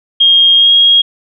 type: tone with pitch glide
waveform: sine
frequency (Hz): 3237 to 3273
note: G#7 to G#7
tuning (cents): -45 to -26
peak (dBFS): -4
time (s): 0.2-1.02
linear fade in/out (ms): 10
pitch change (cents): +19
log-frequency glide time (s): 0.56-0.71
effects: none